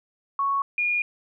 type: tone pair in turn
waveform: sine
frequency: 1108.7 / 2431 Hz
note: C#6 / D#7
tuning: 0 / -41 cents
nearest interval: octave + major second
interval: 1359 cents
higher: second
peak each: -21 dBFS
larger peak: neither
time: 0.39-0.62 / 0.78-1.02 s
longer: second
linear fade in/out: 2 ms
effects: none